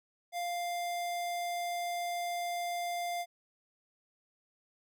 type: tone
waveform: square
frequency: 698.5 Hz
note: F5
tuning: in tune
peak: -34 dBFS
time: 0.32-3.26 s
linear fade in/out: 50 ms
effects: none